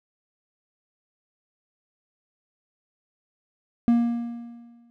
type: tone with exponential decay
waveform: triangle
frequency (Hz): 235.7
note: A#3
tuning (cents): +19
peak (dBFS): -12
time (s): 3.88-4.9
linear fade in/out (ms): 0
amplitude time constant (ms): 220
effects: none